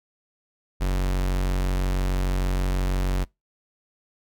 45% pulse tone, 46.34 Hz, F#1, 3 cents sharp, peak -21 dBFS, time 0.8-3.25 s, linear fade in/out 20 ms, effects noise-tail reverb RT60 0.2 s tail -25 dB re dry

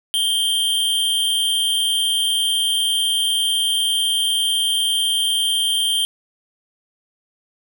square tone with amplitude modulation, 3162 Hz, G7, 14 cents sharp, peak -15 dBFS, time 0.14-6.05 s, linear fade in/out 0 ms, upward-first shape sine, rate 238 Hz, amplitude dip 50%, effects none

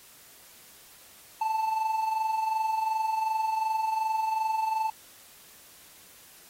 triangle tone with amplitude modulation, 880 Hz, A5, in tune, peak -21 dBFS, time 1.41-4.9 s, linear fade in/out 5 ms, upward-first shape sine, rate 22.7 Hz, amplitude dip 55%, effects white hiss -53 dBFS RMS until 6.49 s + AAC 48 kbps

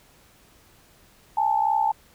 sine tone pair together, 817.7 / 881 Hz, G#5 / A5, -27 / +2 cents, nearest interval minor second, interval 129 cents, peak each -23 / -21 dBFS, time 1.37-1.92 s, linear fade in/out 5 ms, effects pink hiss -56 dBFS RMS until 2.14 s

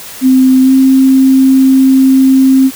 sine tone with pitch glide, 260.1 to 265 Hz, C4 to C4, -10 to +22 cents, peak -3 dBFS, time 0.21-2.71 s, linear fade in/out 50 ms, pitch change +32 cents, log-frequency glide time 0.62-0.72 s, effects white hiss -28 dBFS RMS until 2.75 s

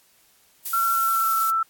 violet noise, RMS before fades -28 dBFS, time 0.65-1.51 s, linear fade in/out 10 ms
sine tone with pitch glide, 1357 to 1329.1 Hz, E6 to E6, +50 to +14 cents, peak -19 dBFS, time 0.73-1.63 s, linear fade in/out 5 ms, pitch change -36 cents, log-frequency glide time 0.91-1.35 s
effects white hiss -59 dBFS RMS until 1.69 s + AAC 64 kbps

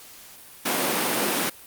pink high-pass noise, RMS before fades -24 dBFS, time 0.65-1.5 s, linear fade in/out 10 ms, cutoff 210 Hz, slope 24 dB/octave, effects white hiss -46 dBFS RMS until 1.66 s + Opus 48 kbps

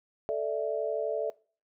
sine chord, A suspended fourth, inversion none, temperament equal, 440 / 587.3 / 659.3 Hz, A4 / D5 / E5, 0 / 0 / 0 cents, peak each -32 dBFS, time 0.29-1.3 s, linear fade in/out 0 ms, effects noise-tail reverb RT60 0.4 s tail -22 dB re dry

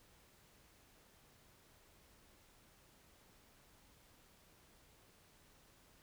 silence, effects pink hiss -67 dBFS RMS until 6.02 s

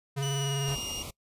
square tone with vibrato, 138.5 Hz, C#3, 1 cent flat, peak -29 dBFS, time 0.16-0.76 s, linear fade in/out 20 ms, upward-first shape sine, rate 20 Hz, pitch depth 38 cents each way
25% pulse tone with pitch glide, 2960 to 2833 Hz, F#7 to F7, 0 to +24 cents, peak -31 dBFS, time 0.22-1.03 s, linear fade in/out 10 ms, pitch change -76 cents, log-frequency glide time 0.34-0.7 s
pink band-stop noise, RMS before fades -40 dBFS, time 0.67-1.11 s, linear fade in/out 10 ms, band 1300 to 2100 Hz, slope 96 dB/octave
effects noise-tail reverb RT60 0.1 s tail -23 dB re dry + resampled to 32000 Hz

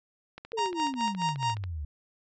click train, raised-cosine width 0.3 ms, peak -26 dBFS, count 19, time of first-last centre 0.38-1.639 s, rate 14.3 Hz
sine exponential sweep, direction down, 466.2 to 69.9 Hz, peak -32 dBFS, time 0.53-1.85 s, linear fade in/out 5 ms
45% pulse tone with tremolo, 932.3 Hz, A#5, in tune, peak -25 dBFS, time 0.57-1.55 s, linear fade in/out 10 ms, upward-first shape sine, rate 4.7 Hz, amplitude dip 100%
effects resampled to 16000 Hz

